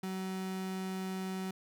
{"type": "tone", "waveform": "35% pulse", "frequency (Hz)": 188.5, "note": "F#3", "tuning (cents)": 32, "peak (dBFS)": -34, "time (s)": [0.03, 1.51], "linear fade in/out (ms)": 5, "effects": []}